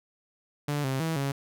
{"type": "tone with pitch steps", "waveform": "sawtooth", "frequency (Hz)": [146, 133.2, 162.2, 138.5], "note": ["D3", "C3", "E3", "C#3"], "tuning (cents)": [-10, 31, -28, -1], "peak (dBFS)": -23, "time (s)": [0.68, 1.32], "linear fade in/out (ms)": 5, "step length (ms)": 160, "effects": []}